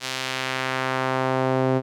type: tone with band-pass filter sweep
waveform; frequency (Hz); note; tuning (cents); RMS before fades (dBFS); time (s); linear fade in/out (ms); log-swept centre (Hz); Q
sawtooth; 130.81; C3; 0; -24; 0-1.82; 50; 4500 to 420; 0.88
effects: none